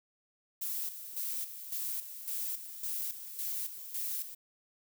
violet noise with tremolo, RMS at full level -36 dBFS, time 0.61-4.35 s, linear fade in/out 10 ms, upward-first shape square, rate 1.8 Hz, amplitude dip 65%, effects none

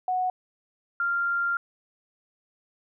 sine tone pair in turn, 737 / 1391.3 Hz, F#5 / F6, -7 / -7 cents, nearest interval major seventh, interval 1100 cents, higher second, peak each -23 dBFS, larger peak neither, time 0.08-0.3 / 1-1.57 s, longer second, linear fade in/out 2 ms, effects none

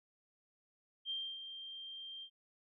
sine tone with ADSR envelope, 3172 Hz, G7, 20 cents sharp, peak -36 dBFS, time 1.05-2.3 s, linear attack 49 ms, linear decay 280 ms, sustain -9 dB, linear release 73 ms, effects none

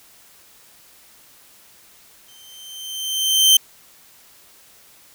sawtooth tone with exponential growth, 3111 Hz, G7, 14 cents flat, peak -5 dBFS, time 2.28-3.57 s, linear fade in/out 5 ms, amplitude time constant 280 ms, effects white hiss -50 dBFS RMS until 5.14 s

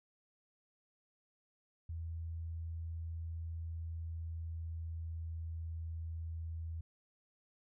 sine tone with pitch glide, 82.41 to 81.89 Hz, E2 to E2, 0 to -11 cents, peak -39 dBFS, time 1.89-6.81 s, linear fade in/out 5 ms, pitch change -11 cents, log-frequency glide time 3.5-5.54 s, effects none

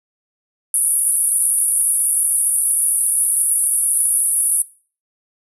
pink band-pass noise, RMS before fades -17 dBFS, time 0.74-4.62 s, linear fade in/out 2 ms, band 9500 to 11000 Hz, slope 96 dB/octave, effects noise-tail reverb RT60 0.4 s tail -18 dB re dry

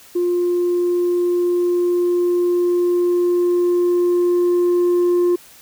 sine tone with level ramp, 352.5 Hz, F4, 16 cents sharp, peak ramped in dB -14 to -10 dBFS, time 0.15-5.36 s, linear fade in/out 10 ms, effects tanh soft clip ceiling -12 dBFS + white hiss -45 dBFS RMS until 5.61 s

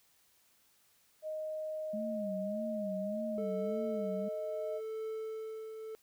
sine tone, 622.3 Hz, D#5, in tune, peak -36 dBFS, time 1.22-4.81 s, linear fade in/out 50 ms
sine tone with vibrato, 207.7 Hz, G#3, in tune, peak -37 dBFS, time 1.93-4.29 s, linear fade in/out 10 ms, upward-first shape sine, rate 1.7 Hz, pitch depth 150 cents each way
triangle tone with tremolo, 440 Hz, A4, in tune, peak -34 dBFS, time 3.38-5.95 s, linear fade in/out 0 ms, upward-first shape triangle, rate 0.74 Hz, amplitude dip 55%
effects white hiss -69 dBFS RMS until 6.02 s

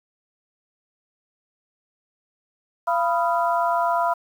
sine tone cluster, 686 / 989 / 1252 / 1380 Hz, F5 / B5 / D#6 / F6, -31 / +2 / +10 / -21 cents, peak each -22 / -22 / -29 / -29 dBFS, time 2.87-4.14 s, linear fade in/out 10 ms, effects 8-bit

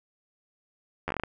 slowing click train, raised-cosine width 0.5 ms, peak -15 dBFS, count 8, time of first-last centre 1.08-1.236 s, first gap 11 ms, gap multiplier 1.23, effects none

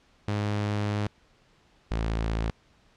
sawtooth tone pair in turn, 103.83 / 55.38 Hz, G#2 / A1, 0 / +12 cents, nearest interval major seventh, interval 1088 cents, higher first, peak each -22 dBFS, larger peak neither, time 0.28-1.07 / 1.91-2.5 s, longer first, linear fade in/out 0 ms, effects pink hiss -62 dBFS RMS until 2.96 s + low-pass 5000 Hz 12 dB/octave

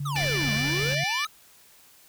sine tone, 142.2 Hz, C#3, 45 cents sharp, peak -28 dBFS, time 0-1.04 s, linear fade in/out 5 ms
square exponential two-way sweep, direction down then up, 1318.5 to 202 to 1318.5 Hz, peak -31 dBFS, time 0.05-1.27 s, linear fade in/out 10 ms, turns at 0.53 s
pink noise, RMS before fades -37 dBFS, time 0.15-0.95 s, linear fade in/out 5 ms
harmonic tone, 587.3 Hz, D5, in tune, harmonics 3 / 4 / 5 / 6 / 7 / 8 / 9 / 10, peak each -32 / -29 / -35 / -38 / -38 / -39 / -39 / -40 dBFS, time 0.16-1.25 s, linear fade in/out 2 ms
effects white hiss -55 dBFS RMS until 2.08 s

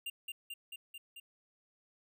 square tone with echo, 2794 Hz, F7, in tune, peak -38 dBFS, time 0.06-0.1 s, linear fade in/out 5 ms, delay 220 ms, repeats 5, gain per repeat -2 dB, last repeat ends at 1.2 s, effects none

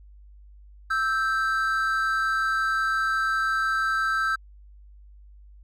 triangle tone pair together, 1313 / 1567.3 Hz, E6 / G6, -7 / -1 cents, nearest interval minor third, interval 306 cents, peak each -23 dBFS, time 0.9-4.36 s, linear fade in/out 10 ms, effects added 50 Hz sine -46 dBFS peak until 5.63 s

